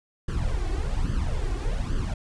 brown noise with flanger, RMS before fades -26 dBFS, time 0.28-2.14 s, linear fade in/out 5 ms, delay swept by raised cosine 0.63 to 2.73 ms, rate 1.2 Hz, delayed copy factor +0.75, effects resampled to 22050 Hz

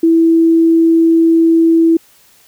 sine tone, 329.1 Hz, E4, 3 cents flat, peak -6 dBFS, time 0.03-1.97 s, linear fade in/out 5 ms, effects white hiss -48 dBFS RMS until 2.47 s

